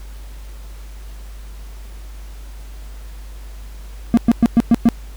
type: tone bursts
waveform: triangle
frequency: 233.1 Hz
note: A#3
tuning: in tune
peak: -5 dBFS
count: 6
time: 4.14-4.888 s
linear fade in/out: 0 ms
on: 33 ms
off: 110 ms
effects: added 50 Hz sine -31 dBFS peak until 5.16 s + pink hiss -46 dBFS RMS until 5.16 s